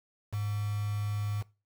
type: tone with quantisation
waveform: sine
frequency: 103.83 Hz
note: G#2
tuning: in tune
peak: -30 dBFS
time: 0.32-1.43 s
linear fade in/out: 20 ms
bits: 7
effects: noise-tail reverb RT60 0.3 s tail -21 dB re dry